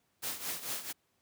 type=noise with tremolo; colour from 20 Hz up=white; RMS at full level=-35 dBFS; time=0.22-0.93 s; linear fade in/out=20 ms; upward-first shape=triangle; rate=4.5 Hz; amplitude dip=80%; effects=pink hiss -75 dBFS RMS until 1.21 s + high-pass 100 Hz 12 dB/octave